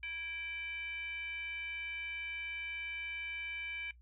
sine tone with frequency modulation, 2334 Hz, D7, 11 cents flat, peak -39 dBFS, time 0.03-3.91 s, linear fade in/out 2 ms, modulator 685 Hz, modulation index 0.71, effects noise-tail reverb RT60 0.1 s tail -19 dB re dry + added 60 Hz sine -57 dBFS peak until 4.01 s

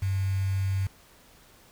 sine tone with quantisation, 96.5 Hz, G2, 27 cents flat, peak -24 dBFS, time 0.02-0.87 s, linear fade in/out 5 ms, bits 7, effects pink hiss -56 dBFS RMS until 1.71 s

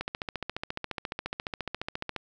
click train, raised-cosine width 0.3 ms, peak -16 dBFS, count 32, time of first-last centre 0.01-2.163 s, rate 14.4 Hz, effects none

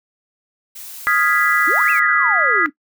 blue noise, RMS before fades -34 dBFS, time 0.75-2 s, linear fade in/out 10 ms
sine chord, F half-diminished seventh, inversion third, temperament equal, 1244.5 / 1396.9 / 1661.2 / 1975.5 Hz, Eb6 / F6 / Ab6 / Cb7, 0 / 0 / 0 / 0 cents, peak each -19 / -21 / -18 / -18 dBFS, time 1.07-2.66 s, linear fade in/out 0 ms
sine exponential two-way sweep, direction up then down, 276.9 to 2744 to 276.9 Hz, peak -23 dBFS, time 1.67-2.7 s, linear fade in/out 10 ms, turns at 1.9 s
effects noise-tail reverb RT60 0.1 s tail -17 dB re dry

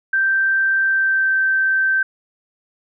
sine tone with pitch glide, 1566 to 1554.3 Hz, G6 to G6, -2 to -15 cents, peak -14 dBFS, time 0.13-2.03 s, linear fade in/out 5 ms, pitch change -13 cents, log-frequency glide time 0.86-1.33 s, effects none

